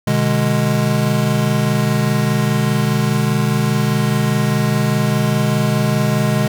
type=chord; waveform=square; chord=G# diminished; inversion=first; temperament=just; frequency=124.59 / 149.51 / 207.7 Hz; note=B2 / D3 / G#3; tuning=+16 / +31 / 0 cents; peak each=-19 dBFS; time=0.07-6.48 s; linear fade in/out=5 ms; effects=none